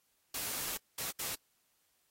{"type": "noise bursts at uneven times", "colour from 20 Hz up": "white", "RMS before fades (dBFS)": -38, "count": 3, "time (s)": [[0.34, 0.77], [0.98, 1.11], [1.19, 1.35]], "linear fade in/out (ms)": 5, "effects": ["white hiss -75 dBFS RMS until 2.1 s", "AAC 48 kbps"]}